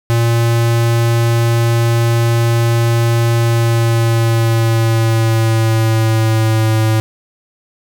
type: tone with pitch glide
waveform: square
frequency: 116.54 to 110.19 Hz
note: A#2 to A2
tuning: 0 to +3 cents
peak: -11 dBFS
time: 0.1-7 s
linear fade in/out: 0 ms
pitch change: -97 cents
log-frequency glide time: 3.36-6.81 s
effects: none